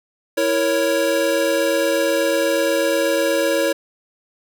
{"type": "chord", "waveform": "square", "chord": "A# diminished", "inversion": "second", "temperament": "equal", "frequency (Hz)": [329.6, 466.2, 554.4], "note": ["E4", "A#4", "C#5"], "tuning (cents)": [0, 0, 0], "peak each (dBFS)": [-23, -24, -19], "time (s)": [0.37, 3.73], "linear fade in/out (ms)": 10, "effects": []}